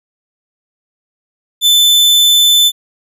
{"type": "tone", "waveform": "40% pulse", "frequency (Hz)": 3520, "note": "A7", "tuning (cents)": 0, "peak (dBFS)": -5, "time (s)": [1.61, 2.72], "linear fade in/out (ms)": 50, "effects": []}